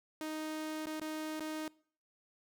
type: tone with dropouts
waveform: sawtooth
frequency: 311.1 Hz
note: D#4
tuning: in tune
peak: -34 dBFS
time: 0.21-1.68 s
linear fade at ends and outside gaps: 1 ms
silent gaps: 0.858-0.868 / 0.998-1.015 / 1.396-1.405 s
effects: noise-tail reverb RT60 0.5 s tail -23 dB re dry